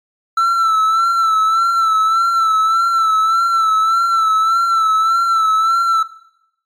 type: tone with vibrato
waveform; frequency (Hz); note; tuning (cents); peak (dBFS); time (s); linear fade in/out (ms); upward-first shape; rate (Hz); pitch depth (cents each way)
triangle; 1331; E6; +16; -9; 0.37-6.03; 5; sine; 1.7; 44
effects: noise-tail reverb RT60 0.8 s tail -18 dB re dry + MP3 64 kbps